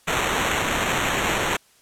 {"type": "noise with sample-and-hold", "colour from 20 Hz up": "white", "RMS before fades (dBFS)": -23, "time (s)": [0.07, 1.57], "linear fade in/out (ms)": 10, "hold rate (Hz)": 4900, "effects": ["white hiss -57 dBFS RMS until 1.81 s", "low-pass 11000 Hz 12 dB/octave"]}